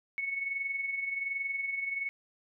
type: tone with amplitude modulation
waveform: sine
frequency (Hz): 2210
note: C#7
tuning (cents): -6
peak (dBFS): -29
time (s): 0.18-2.09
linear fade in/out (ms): 0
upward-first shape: sine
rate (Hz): 21.3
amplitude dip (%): 55
effects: none